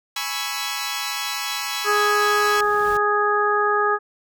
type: chord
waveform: 10% pulse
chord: C# minor seventh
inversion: second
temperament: equal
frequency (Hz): 830.6 / 987.8 / 1108.7 / 1318.5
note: G#5 / B5 / C#6 / E6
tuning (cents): 0 / 0 / 0 / 0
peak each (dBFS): -22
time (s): 0.16-2.61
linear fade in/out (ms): 5
type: noise with exponential growth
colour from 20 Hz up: pink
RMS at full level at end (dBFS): -36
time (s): 1.54-2.97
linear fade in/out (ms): 1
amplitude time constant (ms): 310
type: harmonic tone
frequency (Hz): 415.3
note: G#4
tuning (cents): 0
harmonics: 1 / 2 / 3 / 4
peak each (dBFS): -22 / -25 / -20 / -24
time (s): 1.84-3.99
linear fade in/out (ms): 50
effects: none